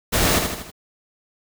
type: noise with echo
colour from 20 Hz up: pink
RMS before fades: -19 dBFS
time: 0.12-0.4 s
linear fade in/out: 20 ms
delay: 79 ms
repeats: 4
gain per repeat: -5 dB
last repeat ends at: 0.716 s
effects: none